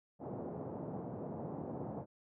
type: band-pass noise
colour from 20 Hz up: pink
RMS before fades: -43 dBFS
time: 0.19-2.06 s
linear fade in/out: 50 ms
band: 120 to 780 Hz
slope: 24 dB/octave
effects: none